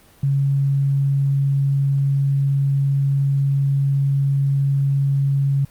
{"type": "tone", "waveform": "sine", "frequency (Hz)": 138.59, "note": "C#3", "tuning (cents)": 0, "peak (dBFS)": -15, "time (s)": [0.23, 5.65], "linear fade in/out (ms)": 5, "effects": ["pink hiss -51 dBFS RMS until 5.7 s", "Opus 32 kbps"]}